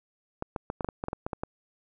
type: clicks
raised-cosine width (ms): 1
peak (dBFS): -17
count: 12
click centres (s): 0.424 / 0.562 / 0.701 / 0.808 / 0.846 / 0.888 / 1.039 / 1.084 / 1.131 / 1.265 / 1.332 / 1.435
effects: none